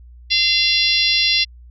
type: harmonic tone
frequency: 688 Hz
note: F5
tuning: 26 cents flat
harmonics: 3 / 4 / 5 / 6 / 7 / 8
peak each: -24 / -20 / -20 / -20 / -20 / -24 dBFS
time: 0.3-1.45 s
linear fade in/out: 20 ms
effects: added 60 Hz sine -39 dBFS peak until 1.7 s